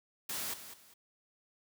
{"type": "noise with echo", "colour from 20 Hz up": "white", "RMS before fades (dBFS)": -38, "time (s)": [0.29, 0.54], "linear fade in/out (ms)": 5, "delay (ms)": 200, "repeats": 2, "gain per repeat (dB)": -11, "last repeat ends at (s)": 0.94, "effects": ["high-pass 80 Hz 12 dB/octave"]}